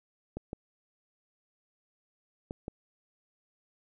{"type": "clicks", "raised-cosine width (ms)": 2, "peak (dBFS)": -23, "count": 4, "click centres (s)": [0.37, 0.531, 2.509, 2.681], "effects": []}